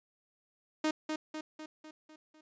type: tone with echo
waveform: sawtooth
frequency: 310 Hz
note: D#4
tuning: 6 cents flat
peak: -24 dBFS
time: 0.84-0.91 s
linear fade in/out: 5 ms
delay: 250 ms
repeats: 6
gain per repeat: -5 dB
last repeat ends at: 2.41 s
effects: resampled to 16000 Hz